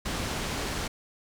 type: low-pass noise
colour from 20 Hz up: pink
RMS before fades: -32 dBFS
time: 0.05-0.88 s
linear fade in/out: 10 ms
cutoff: 7800 Hz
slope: 12 dB/octave
effects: none